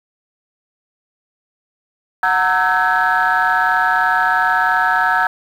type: tone cluster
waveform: sine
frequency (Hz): 737 / 921 / 1311 / 1532 / 1675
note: F#5 / A#5 / E6 / G6 / G#6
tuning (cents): -7 / -21 / -10 / -40 / +14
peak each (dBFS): -18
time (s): 2.23-5.27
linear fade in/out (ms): 2
effects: tanh soft clip ceiling -6 dBFS + 7-bit